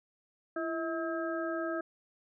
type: harmonic tone with a mistuned harmonic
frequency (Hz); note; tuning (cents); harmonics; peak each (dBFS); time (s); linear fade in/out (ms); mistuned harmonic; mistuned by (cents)
321.8; E4; -42; 1 / 2 / 4 / 5; -35 / -36 / -40 / -41; 0.56-1.81; 5; 1; +70
effects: none